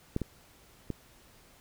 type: clicks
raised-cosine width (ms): 3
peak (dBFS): -16 / -19 / -20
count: 3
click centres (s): 0.164 / 0.217 / 0.903
effects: pink hiss -59 dBFS RMS until 1.6 s